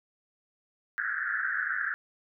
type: band-pass noise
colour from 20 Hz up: pink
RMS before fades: -31 dBFS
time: 0.98-1.94 s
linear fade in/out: 0 ms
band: 1400 to 1800 Hz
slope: 96 dB/octave
effects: none